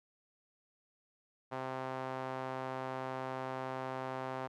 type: tone with band-pass filter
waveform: sawtooth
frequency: 130.81 Hz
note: C3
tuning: in tune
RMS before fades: -40 dBFS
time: 1.51-4.48 s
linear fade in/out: 20 ms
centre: 860 Hz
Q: 1.3
effects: none